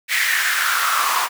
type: noise with high-pass filter sweep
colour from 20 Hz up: pink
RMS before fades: -19 dBFS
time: 0.08-1.29 s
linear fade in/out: 50 ms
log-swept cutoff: 2100 to 990 Hz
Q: 4.6
effects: none